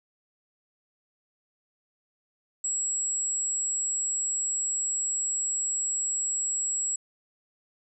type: tone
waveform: sine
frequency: 7720 Hz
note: B8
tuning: 40 cents flat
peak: -26 dBFS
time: 2.64-6.96 s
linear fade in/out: 5 ms
effects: none